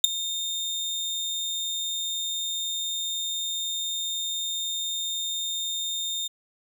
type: tone with ADSR envelope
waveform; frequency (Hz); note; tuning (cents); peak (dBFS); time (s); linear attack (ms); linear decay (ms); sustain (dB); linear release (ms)
30% pulse; 3642; A#7; -41; -6; 0.04-6.28; 3; 10; -19; 13
effects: none